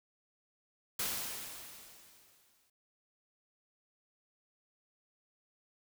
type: noise with exponential decay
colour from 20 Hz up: white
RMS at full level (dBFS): -34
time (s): 0.99-2.7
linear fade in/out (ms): 5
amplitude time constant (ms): 370
effects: none